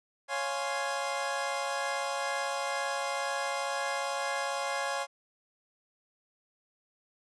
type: chord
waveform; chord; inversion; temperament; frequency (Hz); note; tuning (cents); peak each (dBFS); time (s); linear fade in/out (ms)
25% pulse; Db major seventh; none; equal; 554.4 / 698.5 / 830.6 / 1046.5; Db5 / F5 / Ab5 / C6; 0 / 0 / 0 / 0; -31 / -34 / -32 / -35; 0.28-5.07; 50
effects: resampled to 22050 Hz